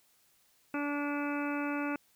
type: harmonic tone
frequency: 289.3 Hz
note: D4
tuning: 26 cents flat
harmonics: 1 / 2 / 3 / 4 / 5 / 6 / 7 / 8 / 9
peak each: -33 / -41 / -42 / -43 / -40 / -53 / -49 / -47 / -44 dBFS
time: 0.74-1.96 s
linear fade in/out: 2 ms
effects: white hiss -68 dBFS RMS until 2.15 s